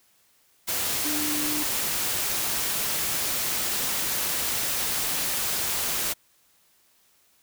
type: tone in noise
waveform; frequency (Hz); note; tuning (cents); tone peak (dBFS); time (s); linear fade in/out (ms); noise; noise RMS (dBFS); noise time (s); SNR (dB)
sine; 299.4; D4; +33; -30; 1.04-1.64; 20; white; -27; 0.67-6.14; -6
effects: white hiss -63 dBFS RMS until 7.42 s